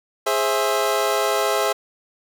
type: chord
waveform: 25% pulse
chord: Ab augmented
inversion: none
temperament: equal with one note detuned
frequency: 415.3 / 529.3 / 659.3 Hz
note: Ab4 / C5 / E5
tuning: 0 / +20 / 0 cents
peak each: -19 / -20 / -19 dBFS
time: 0.26-1.73 s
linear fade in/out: 10 ms
effects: none